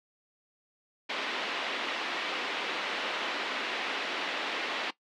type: band-pass noise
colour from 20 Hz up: white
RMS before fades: -34 dBFS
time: 1.09-4.91 s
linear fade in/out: 10 ms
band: 260 to 3400 Hz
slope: 24 dB/octave
effects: noise-tail reverb RT60 0.1 s tail -18 dB re dry